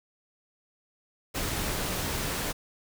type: noise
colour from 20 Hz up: pink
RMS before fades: -31 dBFS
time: 1.34-2.53 s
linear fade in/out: 20 ms
effects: none